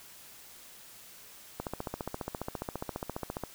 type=click train; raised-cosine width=1 ms; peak=-20 dBFS; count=28; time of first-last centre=1.6-3.437 s; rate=14.7 Hz; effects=white hiss -52 dBFS RMS until 3.54 s